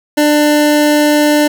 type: tone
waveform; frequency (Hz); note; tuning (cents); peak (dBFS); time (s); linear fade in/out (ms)
25% pulse; 297.5; D4; +22; -4; 0.17-1.48; 10
effects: none